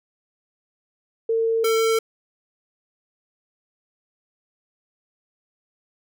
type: tone pair in turn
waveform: sine / square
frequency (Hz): 452.8 / 448.9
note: A4 / A4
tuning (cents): +50 / +35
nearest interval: unison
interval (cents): 15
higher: first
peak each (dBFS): -18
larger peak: neither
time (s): 1.29-1.64 / 1.64-1.99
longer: neither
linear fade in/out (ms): 5
effects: none